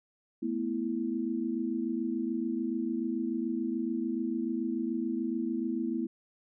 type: chord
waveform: sine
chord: A suspended second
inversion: none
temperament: equal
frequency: 220 / 246.9 / 329.6 Hz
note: A3 / B3 / E4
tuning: 0 / 0 / 0 cents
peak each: -35 / -33 / -33 dBFS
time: 0.42-6.07 s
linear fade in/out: 10 ms
effects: none